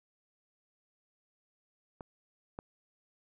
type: clicks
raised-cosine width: 1 ms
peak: -29 / -26 dBFS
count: 2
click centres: 2.008 / 2.589 s
effects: none